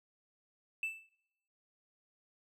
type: tone with exponential decay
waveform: triangle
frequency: 2645 Hz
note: E7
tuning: 5 cents sharp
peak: -28 dBFS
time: 0.83-1.09 s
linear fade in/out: 2 ms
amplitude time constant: 55 ms
effects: noise-tail reverb RT60 0.8 s tail -23 dB re dry + tanh soft clip ceiling -28 dBFS